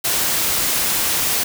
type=noise; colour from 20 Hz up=white; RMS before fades=-19 dBFS; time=0.04-1.44 s; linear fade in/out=10 ms; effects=none